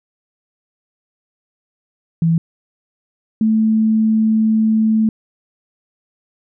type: tone pair in turn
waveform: sine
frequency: 165 / 219.5 Hz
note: E3 / A3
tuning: +2 / -4 cents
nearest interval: perfect fourth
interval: 494 cents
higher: second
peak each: -11 dBFS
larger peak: neither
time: 2.22-2.38 / 3.41-5.09 s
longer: second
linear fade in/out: 2 ms
effects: none